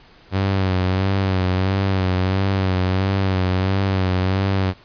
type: tone with vibrato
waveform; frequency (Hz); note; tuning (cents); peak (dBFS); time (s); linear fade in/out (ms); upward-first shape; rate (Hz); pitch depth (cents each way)
sawtooth; 94.7; F#2; +41; -13; 0.31-4.74; 50; sine; 1.5; 52
effects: pink hiss -49 dBFS RMS until 4.84 s + resampled to 11025 Hz